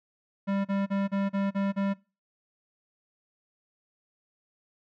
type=tone bursts; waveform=square; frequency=197.4 Hz; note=G3; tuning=12 cents sharp; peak=-26 dBFS; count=7; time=0.47-1.94 s; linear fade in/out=20 ms; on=180 ms; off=35 ms; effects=noise-tail reverb RT60 0.3 s tail -22 dB re dry + low-pass 2000 Hz 12 dB/octave

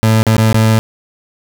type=tone with dropouts; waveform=30% pulse; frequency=110.6 Hz; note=A2; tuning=9 cents sharp; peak=-5 dBFS; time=0.03-0.79 s; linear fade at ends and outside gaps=0 ms; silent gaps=0.23-0.267 / 0.366-0.38 / 0.528-0.544 s; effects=none

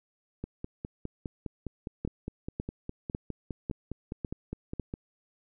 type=two click trains; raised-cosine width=3 ms; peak=-22 / -19 dBFS; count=23 / 6; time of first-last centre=0.44-4.939 / 2.05-4.797 s; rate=4.89 / 1.82 Hz; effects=none

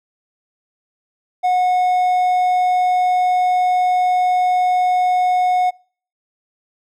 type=tone; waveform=triangle; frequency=729 Hz; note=F#5; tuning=26 cents flat; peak=-11 dBFS; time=1.43-5.71 s; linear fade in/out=20 ms; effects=noise-tail reverb RT60 0.5 s tail -26 dB re dry

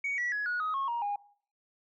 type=tone with pitch steps; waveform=sine; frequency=2243 / 1941.4 / 1680.4 / 1454.4 / 1258.8 / 1089.6 / 943.1 / 816.3 Hz; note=C#7 / B6 / G#6 / F#6 / D#6 / C#6 / A#5 / G#5; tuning=+20 / -30 / +20 / -30 / +20 / -30 / +20 / -30 cents; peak=-28 dBFS; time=0.04-1.16 s; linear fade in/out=5 ms; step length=140 ms; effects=noise-tail reverb RT60 0.5 s tail -20 dB re dry + tanh soft clip ceiling -26 dBFS

